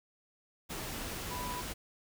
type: tone in noise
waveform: sine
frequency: 987.8 Hz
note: B5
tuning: in tune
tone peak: -39 dBFS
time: 1.3-1.62 s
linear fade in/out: 20 ms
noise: pink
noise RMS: -40 dBFS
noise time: 0.69-1.74 s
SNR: -2 dB
effects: none